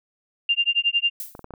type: tone with tremolo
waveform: sine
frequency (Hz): 2794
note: F7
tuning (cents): 0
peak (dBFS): -15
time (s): 0.49-1.1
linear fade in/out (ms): 2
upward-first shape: sine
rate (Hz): 11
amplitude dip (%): 100
type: noise with exponential decay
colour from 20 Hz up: violet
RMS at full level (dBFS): -29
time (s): 1.2-1.43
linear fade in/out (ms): 0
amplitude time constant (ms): 50
type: clicks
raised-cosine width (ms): 1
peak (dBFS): -24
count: 5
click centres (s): 1.351 / 1.393 / 1.444 / 1.507 / 1.538
effects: none